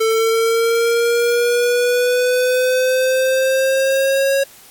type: linear sweep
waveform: square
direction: up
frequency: 444.3 to 550 Hz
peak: -14 dBFS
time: 0-4.44 s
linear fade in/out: 10 ms
effects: white hiss -44 dBFS RMS until 4.7 s + AAC 64 kbps